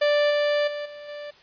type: tone with level steps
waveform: 45% pulse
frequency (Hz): 587.3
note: D5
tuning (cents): 0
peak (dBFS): -18 / -20 / -29 / -38 / -34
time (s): 0.01-1.31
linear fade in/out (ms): 10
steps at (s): 0.3 / 0.67 / 0.85 / 1.08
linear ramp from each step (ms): 10
effects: white hiss -53 dBFS RMS until 1.42 s + resampled to 11025 Hz